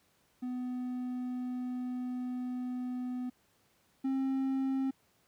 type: tone pair in turn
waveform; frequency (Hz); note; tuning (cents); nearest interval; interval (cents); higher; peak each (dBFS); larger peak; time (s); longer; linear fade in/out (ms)
triangle; 250 / 266.8; B3 / C4; +21 / +34; minor second; 113; second; -32 / -27; second; 0.42-3.3 / 4.04-4.91; first; 10
effects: pink hiss -70 dBFS RMS until 5.27 s + high-pass 80 Hz 12 dB/octave